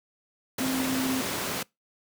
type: tone in noise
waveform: sine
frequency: 261.6 Hz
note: C4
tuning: in tune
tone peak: -26 dBFS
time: 0.6-1.21 s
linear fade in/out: 5 ms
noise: pink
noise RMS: -30 dBFS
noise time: 0.58-1.63 s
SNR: +1 dB
effects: noise-tail reverb RT60 0.2 s tail -25 dB re dry + high-pass 150 Hz 12 dB/octave